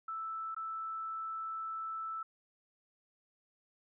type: tone with dropouts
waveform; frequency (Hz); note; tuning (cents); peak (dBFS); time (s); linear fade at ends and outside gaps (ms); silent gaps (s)
sine; 1318.5; E6; 0; -37; 0.08-2.23; 5; 0.547-0.564
effects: none